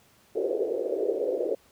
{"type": "band-pass noise", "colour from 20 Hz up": "pink", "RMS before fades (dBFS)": -28, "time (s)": [0.35, 1.55], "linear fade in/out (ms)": 5, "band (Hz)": [370, 540], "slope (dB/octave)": 48, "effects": ["pink hiss -60 dBFS RMS until 1.71 s", "high-pass 80 Hz 12 dB/octave"]}